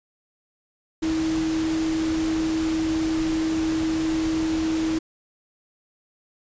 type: tone in noise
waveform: sine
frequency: 320 Hz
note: D#4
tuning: 49 cents sharp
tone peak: -21 dBFS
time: 1.02-4.99 s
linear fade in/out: 10 ms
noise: pink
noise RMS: -33 dBFS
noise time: 1.02-4.99 s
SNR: +9 dB
effects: resampled to 16000 Hz